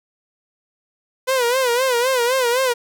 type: tone with vibrato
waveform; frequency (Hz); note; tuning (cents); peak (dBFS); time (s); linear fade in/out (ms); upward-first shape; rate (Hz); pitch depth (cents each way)
sawtooth; 500; B4; +21; -12; 1.27-2.74; 20; sine; 3.9; 110
effects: none